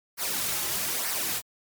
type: noise with flanger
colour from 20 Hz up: white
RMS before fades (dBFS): -29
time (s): 0.17-1.42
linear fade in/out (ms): 50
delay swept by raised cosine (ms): 0.28 to 4.38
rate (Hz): 1.1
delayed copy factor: -0.6
effects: MP3 96 kbps